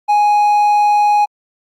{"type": "tone", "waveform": "triangle", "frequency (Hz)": 831, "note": "G#5", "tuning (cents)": 1, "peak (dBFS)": -7, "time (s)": [0.08, 1.26], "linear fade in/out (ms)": 20, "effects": ["Opus 48 kbps"]}